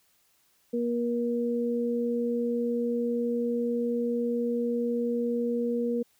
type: tone pair together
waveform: sine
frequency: 237.9 / 476.1 Hz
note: A#3 / A#4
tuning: +35 / +37 cents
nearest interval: octave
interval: 1202 cents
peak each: -28 dBFS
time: 0.73-6.03 s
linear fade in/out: 10 ms
effects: white hiss -67 dBFS RMS until 6.19 s